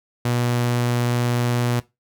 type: tone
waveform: sawtooth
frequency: 121.1 Hz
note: B2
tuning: 34 cents flat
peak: -15 dBFS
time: 0.25-1.8 s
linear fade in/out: 5 ms
effects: noise-tail reverb RT60 0.2 s tail -18 dB re dry